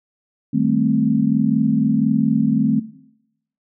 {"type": "chord", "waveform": "sine", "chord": "A half-diminished seventh", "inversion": "second", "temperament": "equal", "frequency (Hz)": [155.56, 196, 220, 261.6], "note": ["Eb3", "G3", "A3", "C4"], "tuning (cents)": [0, 0, 0, 0], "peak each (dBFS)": [-22, -24, -19, -19], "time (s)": [0.53, 2.8], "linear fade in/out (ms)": 10, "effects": ["noise-tail reverb RT60 0.8 s tail -17 dB re dry"]}